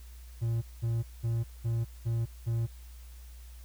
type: tone bursts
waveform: triangle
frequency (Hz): 115.4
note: A#2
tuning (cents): -17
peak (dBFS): -25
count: 6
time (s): 0.41-2.67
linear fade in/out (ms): 20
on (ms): 210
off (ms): 200
effects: added 60 Hz sine -45 dBFS peak until 3.64 s + white hiss -59 dBFS RMS until 3.64 s